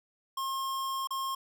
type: tone with dropouts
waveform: square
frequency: 1072 Hz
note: C6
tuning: 42 cents sharp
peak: -32 dBFS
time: 0.37-1.35 s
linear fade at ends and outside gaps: 5 ms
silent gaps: 1.073-1.106 s
effects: none